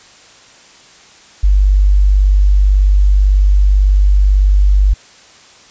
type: tone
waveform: sine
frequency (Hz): 49.07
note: G1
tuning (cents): +2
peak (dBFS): -6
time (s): 1.43-4.94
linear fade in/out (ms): 10
effects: white hiss -42 dBFS RMS until 5.7 s + resampled to 16000 Hz